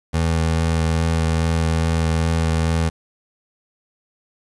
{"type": "tone with vibrato", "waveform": "25% pulse", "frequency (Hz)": 81.6, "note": "E2", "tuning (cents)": -17, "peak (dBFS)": -13, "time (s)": [0.13, 2.9], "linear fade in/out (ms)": 20, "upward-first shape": "sine", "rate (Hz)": 2.4, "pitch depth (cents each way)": 13, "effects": ["resampled to 24000 Hz", "7-bit"]}